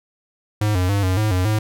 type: tone with pitch steps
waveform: square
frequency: 105.7 / 91 / 100.5 / 92.7 / 107.6 / 91.4 / 107.8 Hz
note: G#2 / F#2 / G2 / F#2 / A2 / F#2 / A2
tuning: +31 / -28 / +44 / +4 / -38 / -21 / -35 cents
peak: -17 dBFS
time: 0.61-1.59 s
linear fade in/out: 5 ms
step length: 140 ms
effects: none